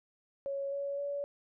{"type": "tone with pitch steps", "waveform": "sine", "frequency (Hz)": [554.4, 561.5, 568.7], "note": ["C#5", "C#5", "C#5"], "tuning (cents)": [0, 22, 44], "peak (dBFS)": -33, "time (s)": [0.46, 1.24], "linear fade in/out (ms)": 0, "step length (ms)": 260, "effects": []}